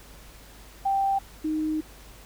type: tone pair in turn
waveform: sine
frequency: 784 / 310.4 Hz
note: G5 / D#4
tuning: 0 / -4 cents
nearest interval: octave + major third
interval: 1604 cents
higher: first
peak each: -21 / -24 dBFS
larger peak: first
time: 0.85-1.19 / 1.44-1.81 s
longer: second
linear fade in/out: 10 ms
effects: added 50 Hz sine -49 dBFS peak until 2.25 s + pink hiss -50 dBFS RMS until 2.25 s